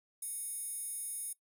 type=tone with high-pass filter; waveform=square; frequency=740 Hz; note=F#5; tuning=in tune; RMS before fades=-40 dBFS; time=0.22-1.33 s; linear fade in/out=5 ms; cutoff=10000 Hz; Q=8.1; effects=noise-tail reverb RT60 0.1 s tail -18 dB re dry